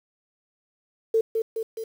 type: tone with echo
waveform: sine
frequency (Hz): 447.7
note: A4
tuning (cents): +30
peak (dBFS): -17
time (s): 1.14-1.21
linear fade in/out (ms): 5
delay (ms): 210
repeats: 3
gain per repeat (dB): -4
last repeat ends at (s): 1.84
effects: 8-bit